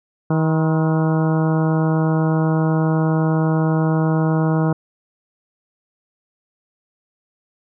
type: harmonic tone with a mistuned harmonic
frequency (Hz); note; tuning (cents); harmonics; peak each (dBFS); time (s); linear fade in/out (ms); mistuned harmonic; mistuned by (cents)
159.3; D#3; +41; 1 / 2 / 3 / 4 / 5 / 6 / 7 / 8 / 9; -16 / -22 / -26 / -28 / -30 / -32 / -33 / -34 / -35; 0.3-4.73; 5; 7; -62
effects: none